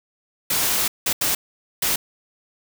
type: noise bursts at uneven times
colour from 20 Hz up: white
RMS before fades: -21 dBFS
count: 4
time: 0.5-0.88 / 1.06-1.13 / 1.21-1.35 / 1.82-1.96 s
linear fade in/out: 5 ms
effects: none